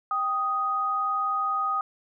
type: tone pair together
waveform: sine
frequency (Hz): 784.4 / 1246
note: G5 / D#6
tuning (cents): +1 / +2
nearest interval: minor sixth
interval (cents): 801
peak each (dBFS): -32 / -24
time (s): 0.11-1.81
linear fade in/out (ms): 2
effects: none